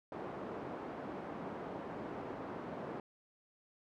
pink band-pass noise, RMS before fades -44 dBFS, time 0.12-3 s, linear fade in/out 2 ms, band 220 to 940 Hz, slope 12 dB/octave, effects none

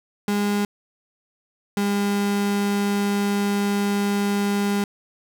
35% pulse tone pair in turn, 204.5 / 202.2 Hz, G#3 / G#3, -26 / -46 cents, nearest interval unison, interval 20 cents, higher first, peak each -18 dBFS, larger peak neither, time 0.28-0.65 / 1.77-4.84 s, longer second, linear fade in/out 2 ms, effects none

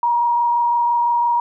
sine tone with frequency modulation, 950 Hz, A#5, 33 cents sharp, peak -14 dBFS, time 0.03-1.4 s, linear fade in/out 2 ms, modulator 25.9 Hz, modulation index 0.5, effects none

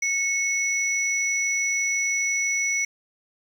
sine tone pair together, 2200 / 5873 Hz, C#7 / F#8, -14 / -14 cents, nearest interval octave + perfect fourth, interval 1700 cents, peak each -23 / -26 dBFS, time 0.02-2.85 s, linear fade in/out 5 ms, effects 8-bit

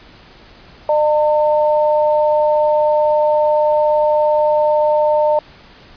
sine tone pair together, 604 / 904.4 Hz, D5 / A5, +48 / +47 cents, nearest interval perfect fifth, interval 699 cents, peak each -12 / -17 dBFS, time 0.89-5.39 s, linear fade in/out 2 ms, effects pink hiss -43 dBFS RMS until 5.96 s + resampled to 11025 Hz

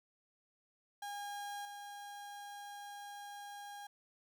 35% pulse tone with level steps, 814 Hz, G#5, 35 cents flat, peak -40 / -45 dBFS, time 1.02-3.87 s, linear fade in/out 5 ms, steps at 1.65 s, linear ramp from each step 2 ms, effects none

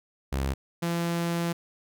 sawtooth tone pair in turn, 67.5 / 170.09 Hz, C#2 / F3, -45 / -45 cents, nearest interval octave + major third, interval 1600 cents, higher second, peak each -22 dBFS, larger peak neither, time 0.32-0.54 / 0.82-1.53 s, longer second, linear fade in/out 10 ms, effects none

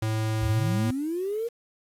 square tone, 109.8 Hz, A2, 3 cents flat, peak -25 dBFS, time 0.02-0.91 s, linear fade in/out 5 ms
sine linear sweep, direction up, 58.27 to 477.3 Hz, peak -26 dBFS, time 0.41-1.49 s, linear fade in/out 20 ms
effects resampled to 32000 Hz + 8-bit

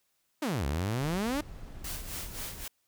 sawtooth exponential two-way sweep, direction down then up, 329.6 to 65.7 to 308.8 Hz, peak -25 dBFS, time 0.42-1.41 s, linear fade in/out 5 ms, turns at 0.66 s
brown noise, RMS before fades -43 dBFS, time 1-2.65 s, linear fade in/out 20 ms
white noise with tremolo, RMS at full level -38 dBFS, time 1.84-2.68 s, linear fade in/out 5 ms, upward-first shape sine, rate 3.8 Hz, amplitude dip 70%
effects white hiss -75 dBFS RMS until 2.87 s

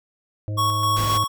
harmonic tone, 104.9 Hz, G#2, 18 cents sharp, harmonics 1 / 3 / 5 / 6, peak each -24 / -37 / -40 / -43 dBFS, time 0.48-1.24 s, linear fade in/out 0 ms
square tone with tremolo, 1108.7 Hz, C#6, in tune, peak -19 dBFS, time 0.57-1.28 s, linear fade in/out 20 ms, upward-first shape square, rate 3.8 Hz, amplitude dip 35%
pink noise, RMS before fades -29 dBFS, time 0.96-1.18 s, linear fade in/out 10 ms
effects none

